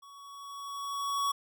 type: tone with level ramp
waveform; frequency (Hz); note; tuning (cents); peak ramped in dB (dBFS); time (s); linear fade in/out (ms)
square; 1122; C#6; +21; -51 to -27; 0.02-1.32; 10
effects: none